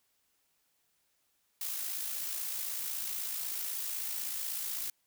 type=noise with amplitude modulation; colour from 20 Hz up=blue; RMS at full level=-35 dBFS; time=1.61-4.9 s; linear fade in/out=2 ms; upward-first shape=sine; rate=56.1 Hz; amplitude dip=40%; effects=white hiss -75 dBFS RMS until 5.06 s